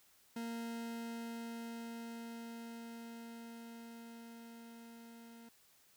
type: tone with level ramp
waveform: 40% pulse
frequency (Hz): 231.4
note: A#3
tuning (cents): -13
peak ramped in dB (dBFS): -39 to -53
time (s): 0.36-5.49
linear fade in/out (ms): 5
effects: white hiss -68 dBFS RMS until 5.96 s